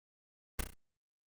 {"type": "noise with echo", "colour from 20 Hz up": "pink", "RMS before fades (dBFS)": -31, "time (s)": [0.59, 0.61], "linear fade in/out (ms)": 5, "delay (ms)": 32, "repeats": 4, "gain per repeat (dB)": -6, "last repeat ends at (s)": 0.738, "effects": ["Opus 24 kbps"]}